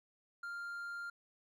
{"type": "tone", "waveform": "triangle", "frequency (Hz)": 1396.9, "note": "F6", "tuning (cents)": 0, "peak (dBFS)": -39, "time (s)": [0.43, 1.1], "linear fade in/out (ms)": 5, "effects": []}